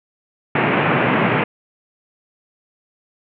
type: band-pass noise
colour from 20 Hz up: pink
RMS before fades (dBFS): -17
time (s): 0.55-1.44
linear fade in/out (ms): 5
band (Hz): 120 to 2700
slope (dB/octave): 48
effects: none